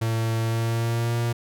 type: tone with pitch glide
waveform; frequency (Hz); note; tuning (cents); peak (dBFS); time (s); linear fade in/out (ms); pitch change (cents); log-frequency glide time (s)
45% pulse; 113.2 to 117.87; A2 to A#2; +50 to +20; -22; 0.01-1.33; 10; +70; 0.4-1.19
effects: none